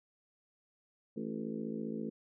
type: harmonic tone with a mistuned harmonic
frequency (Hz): 55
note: A1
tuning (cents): 0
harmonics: 3 / 4 / 5 / 6 / 7 / 8 / 9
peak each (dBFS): -47 / -39 / -44 / -45 / -49 / -45 / -50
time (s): 1.16-2.1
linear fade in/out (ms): 10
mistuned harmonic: 6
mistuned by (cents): +54
effects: none